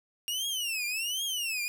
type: tone with vibrato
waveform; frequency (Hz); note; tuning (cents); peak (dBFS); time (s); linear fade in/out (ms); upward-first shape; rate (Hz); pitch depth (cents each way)
sawtooth; 2800; F7; +4; -27; 0.28-1.68; 0; triangle; 1.3; 290
effects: none